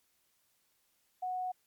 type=tone; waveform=sine; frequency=736 Hz; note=F#5; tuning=9 cents flat; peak=-33 dBFS; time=1.22-1.52 s; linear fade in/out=10 ms; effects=white hiss -74 dBFS RMS until 1.66 s + MP3 96 kbps